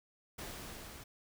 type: noise with level ramp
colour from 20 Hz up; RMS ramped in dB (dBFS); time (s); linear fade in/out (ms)
pink; -44 to -51; 0.38-1.04; 10
effects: none